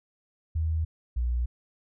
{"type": "tone pair in turn", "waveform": "sine", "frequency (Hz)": [80, 60.35], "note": ["D#2", "B1"], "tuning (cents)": [49, -39], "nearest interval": "perfect fourth", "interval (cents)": 488, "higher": "first", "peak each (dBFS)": -24, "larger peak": "neither", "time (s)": [[0.55, 0.85], [1.16, 1.46]], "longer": "neither", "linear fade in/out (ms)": 10, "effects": []}